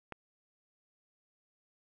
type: click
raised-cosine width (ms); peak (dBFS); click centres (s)
0.5; -26; 0.123
effects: none